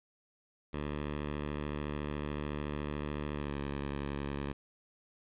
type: tone with pitch glide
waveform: 10% pulse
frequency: 73.8 to 70.75 Hz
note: D2 to C#2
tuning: +9 to +36 cents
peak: -27 dBFS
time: 0.73-4.53 s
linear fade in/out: 10 ms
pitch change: -73 cents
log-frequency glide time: 3.34-3.57 s
effects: resampled to 8000 Hz + 10-bit